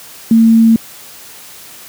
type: tone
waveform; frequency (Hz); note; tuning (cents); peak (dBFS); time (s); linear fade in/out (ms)
sine; 226.2; A3; +48; -4; 0.31-0.76; 2
effects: white hiss -35 dBFS RMS until 1.88 s + high-pass 80 Hz 12 dB/octave